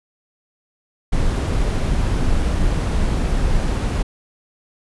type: noise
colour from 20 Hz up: brown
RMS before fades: -18 dBFS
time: 1.12-4.03 s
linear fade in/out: 10 ms
effects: resampled to 24000 Hz